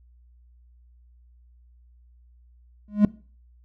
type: tone with exponential growth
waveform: triangle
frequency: 207.7 Hz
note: G#3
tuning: in tune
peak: -7 dBFS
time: 2.88-3.05 s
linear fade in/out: 2 ms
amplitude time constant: 35 ms
effects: noise-tail reverb RT60 0.4 s tail -21 dB re dry + added 60 Hz sine -52 dBFS peak until 3.64 s